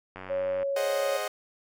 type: click train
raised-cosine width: 0.5 ms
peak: -25 dBFS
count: 45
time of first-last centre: 0.16-0.63 s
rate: 93.7 Hz
type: tone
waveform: sine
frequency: 554.4 Hz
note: C#5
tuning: in tune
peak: -26 dBFS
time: 0.29-1.18 s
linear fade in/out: 20 ms
type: chord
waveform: sawtooth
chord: Ab dominant seventh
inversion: none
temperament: equal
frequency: 415.3 / 523.3 / 622.3 / 740 Hz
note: Ab4 / C5 / Eb5 / Gb5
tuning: 0 / 0 / 0 / 0 cents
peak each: -34 / -32 / -29 / -33 dBFS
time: 0.76-1.28 s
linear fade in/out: 5 ms
effects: none

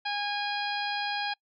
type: harmonic tone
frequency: 820 Hz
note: G#5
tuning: 22 cents flat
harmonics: 1 / 2 / 3 / 4 / 5 / 6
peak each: -32 / -35 / -37 / -38 / -39 / -40 dBFS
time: 0.05-1.34 s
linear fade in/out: 10 ms
effects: noise-tail reverb RT60 0.1 s tail -26 dB re dry

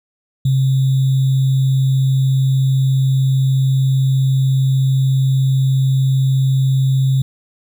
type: tone with sample-and-hold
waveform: sine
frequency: 133.2 Hz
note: C3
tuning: 31 cents sharp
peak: -11 dBFS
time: 0.45-7.22 s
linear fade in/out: 5 ms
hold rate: 3675 Hz
effects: none

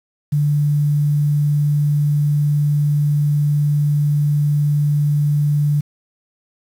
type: tone with quantisation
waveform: sine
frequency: 146.83 Hz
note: D3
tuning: in tune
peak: -13 dBFS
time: 0.32-5.81 s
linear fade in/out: 10 ms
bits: 7
effects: none

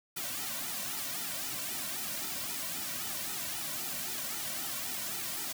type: noise with flanger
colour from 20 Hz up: white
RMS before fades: -37 dBFS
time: 0.16-5.53 s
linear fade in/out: 10 ms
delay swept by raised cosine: 1.8 to 2.42 ms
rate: 3.8 Hz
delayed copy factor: -1
effects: none

